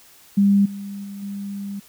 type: tone with level steps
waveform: sine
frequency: 200 Hz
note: G3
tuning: 35 cents sharp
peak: -12 / -29 / -31 / -27 dBFS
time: 0.37-1.8 s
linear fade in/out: 10 ms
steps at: 0.65 / 1.04 / 1.22 s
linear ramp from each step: 10 ms
effects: white hiss -50 dBFS RMS until 1.88 s